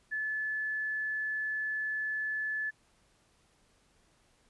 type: tone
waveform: sine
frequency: 1730 Hz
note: A6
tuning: 30 cents flat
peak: -31 dBFS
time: 0.11-2.71 s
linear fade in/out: 20 ms
effects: pink hiss -68 dBFS RMS until 4.49 s + resampled to 24000 Hz